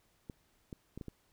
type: clicks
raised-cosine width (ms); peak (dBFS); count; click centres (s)
3; -30; 5; 0.298 / 0.728 / 0.976 / 1.012 / 1.083
effects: pink hiss -72 dBFS RMS until 1.32 s